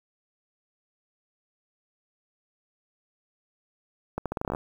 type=accelerating click train; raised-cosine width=1 ms; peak=-15 dBFS; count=11; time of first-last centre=4.18-4.549 s; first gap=77 ms; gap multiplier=0.82; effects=8-bit